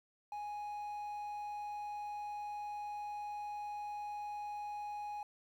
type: tone with quantisation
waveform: triangle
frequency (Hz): 830.6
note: G#5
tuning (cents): 0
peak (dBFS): -38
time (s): 0.32-5.23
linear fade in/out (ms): 2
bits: 11
effects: none